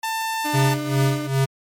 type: tone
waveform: sawtooth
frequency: 892 Hz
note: A5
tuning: 23 cents sharp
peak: -19 dBFS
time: 0.03-0.74 s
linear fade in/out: 5 ms
type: tone with vibrato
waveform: 35% pulse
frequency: 300 Hz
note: D4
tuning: 37 cents sharp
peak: -24 dBFS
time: 0.44-1.28 s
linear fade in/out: 20 ms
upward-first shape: sine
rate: 19 Hz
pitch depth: 9 cents each way
type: tone with tremolo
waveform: square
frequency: 135 Hz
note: C#3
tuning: 45 cents flat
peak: -16 dBFS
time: 0.53-1.46 s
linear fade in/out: 20 ms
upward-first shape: sine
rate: 2.5 Hz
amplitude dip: 85%
effects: MP3 64 kbps